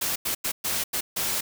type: noise bursts at uneven times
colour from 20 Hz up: white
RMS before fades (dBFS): -27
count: 6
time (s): 0.01-0.16 / 0.25-0.35 / 0.44-0.52 / 0.64-0.84 / 0.93-1.01 / 1.16-1.41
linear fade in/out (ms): 10
effects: none